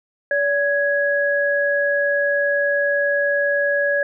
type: tone pair together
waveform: sine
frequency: 572.9 / 1665 Hz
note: D5 / G#6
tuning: -43 / +4 cents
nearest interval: octave + tritone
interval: 1847 cents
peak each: -19 dBFS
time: 0.31-4.03 s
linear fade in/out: 2 ms
effects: none